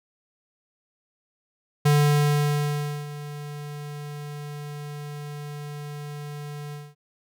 square tone with ADSR envelope, 146.83 Hz, D3, in tune, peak -16 dBFS, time 1.85-6.95 s, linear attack 10 ms, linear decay 1200 ms, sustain -18 dB, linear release 220 ms, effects none

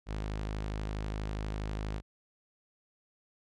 sawtooth tone, 52.3 Hz, G#1, 13 cents sharp, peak -30 dBFS, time 0.06-2.02 s, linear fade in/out 50 ms, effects low-pass 6000 Hz 12 dB/octave

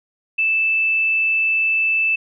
sine tone, 2637 Hz, E7, in tune, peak -15 dBFS, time 0.38-2.16 s, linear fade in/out 10 ms, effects none

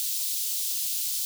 white high-pass noise, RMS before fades -29 dBFS, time 0-1.25 s, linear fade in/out 0 ms, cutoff 3500 Hz, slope 24 dB/octave, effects none

